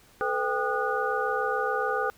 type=tone cluster; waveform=sine; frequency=437 / 504 / 793 / 1223 / 1464 Hz; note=A4 / B4 / G5 / D#6 / F#6; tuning=-12 / +35 / +20 / -30 / -19 cents; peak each=-31 dBFS; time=0.21-2.1 s; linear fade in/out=0 ms; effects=pink hiss -57 dBFS RMS until 2.17 s